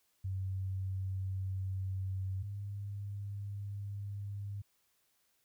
sine tone pair in turn, 95.2 / 100.86 Hz, F#2 / G2, +50 / +50 cents, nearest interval minor second, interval 100 cents, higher second, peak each -34 / -38 dBFS, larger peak first, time 0.24-2.43 / 2.43-4.62 s, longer neither, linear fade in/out 10 ms, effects white hiss -75 dBFS RMS until 5.44 s

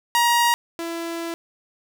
sawtooth tone pair in turn, 947 / 334.8 Hz, A#5 / E4, +27 / +27 cents, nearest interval octave + tritone, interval 1800 cents, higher first, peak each -12 / -23 dBFS, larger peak first, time 0.15-0.54 / 0.79-1.34 s, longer second, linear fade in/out 0 ms, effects none

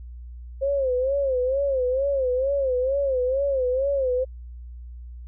sine tone with vibrato, 530 Hz, C5, 22 cents sharp, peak -20 dBFS, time 0.61-4.25 s, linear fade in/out 20 ms, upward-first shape sine, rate 2.2 Hz, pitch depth 110 cents each way, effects added 60 Hz sine -36 dBFS peak until 5.27 s

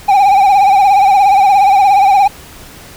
triangle tone with vibrato, 793 Hz, G5, 20 cents sharp, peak -3 dBFS, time 0.08-2.28 s, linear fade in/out 10 ms, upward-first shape triangle, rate 17 Hz, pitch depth 91 cents each way, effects pink hiss -35 dBFS RMS until 2.96 s

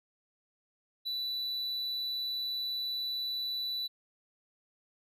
triangle tone, 3967 Hz, B7, 7 cents sharp, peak -31 dBFS, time 1.05-3.88 s, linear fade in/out 20 ms, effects none

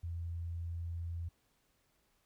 sine tone, 84.7 Hz, E2, 48 cents sharp, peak -37 dBFS, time 0.03-1.29 s, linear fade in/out 10 ms, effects pink hiss -75 dBFS RMS until 2.25 s

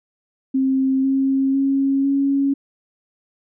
sine tone with pitch steps, 265.5 / 269.2 / 273 / 276.8 Hz, C4 / C4 / C#4 / C#4, +25 / +49 / -26 / -2 cents, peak -15 dBFS, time 0.54-2.54 s, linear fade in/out 10 ms, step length 500 ms, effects none

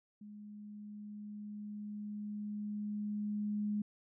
sine tone with level ramp, 208.5 Hz, G#3, 7 cents sharp, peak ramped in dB -48 to -32 dBFS, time 0.21-3.82 s, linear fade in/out 5 ms, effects none

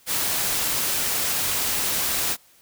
white noise, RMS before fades -24 dBFS, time 0.06-2.37 s, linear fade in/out 50 ms, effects white hiss -56 dBFS RMS until 2.61 s

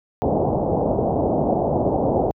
white low-pass noise, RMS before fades -20 dBFS, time 0.22-2.31 s, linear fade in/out 0 ms, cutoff 790 Hz, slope 48 dB/octave, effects high-pass 60 Hz 12 dB/octave

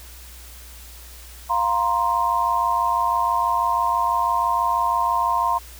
sine chord, F suspended fourth, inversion none, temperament equal with one note detuned, 698.5 / 940.4 / 1046.5 Hz, F5 / Bb5 / C6, 0 / +15 / 0 cents, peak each -26 / -21 / -21 dBFS, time 1.49-5.59 s, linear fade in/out 20 ms, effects added 60 Hz sine -41 dBFS peak until 5.79 s + white hiss -44 dBFS RMS until 5.79 s

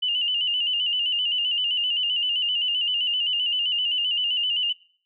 sine tone with vibrato, 2908 Hz, F#7, 31 cents flat, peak -21 dBFS, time 0.02-4.73 s, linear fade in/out 10 ms, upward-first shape square, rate 7.7 Hz, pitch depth 53 cents each way, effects noise-tail reverb RT60 0.5 s tail -22 dB re dry

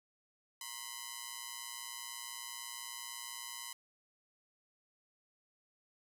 5% pulse ring-modulated tone, 1006 Hz, B5, 32 cents sharp, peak -28 dBFS, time 0.61-3.73 s, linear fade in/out 2 ms, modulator 60 Hz, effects none

